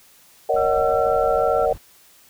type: chord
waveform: sine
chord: D# minor seventh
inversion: second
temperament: just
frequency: 466.7 / 560 / 622.3 / 746.7 Hz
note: A#4 / C#5 / D#5 / F#5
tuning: +2 / +18 / 0 / +16 cents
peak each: -22 dBFS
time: 0.49-1.73 s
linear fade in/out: 5 ms
type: noise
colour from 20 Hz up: brown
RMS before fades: -37 dBFS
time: 0.54-1.78 s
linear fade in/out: 2 ms
type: tone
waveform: sine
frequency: 1347 Hz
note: E6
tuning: 37 cents sharp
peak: -26 dBFS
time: 0.56-1.66 s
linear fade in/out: 10 ms
effects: white hiss -52 dBFS RMS until 2.29 s